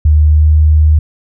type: tone with pitch glide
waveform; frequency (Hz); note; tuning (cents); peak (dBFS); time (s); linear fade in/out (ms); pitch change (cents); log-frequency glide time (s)
sine; 76 to 76.88; D#2 to D#2; -40 to -20; -4; 0.05-0.99; 5; +20; 0.3-0.45
effects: none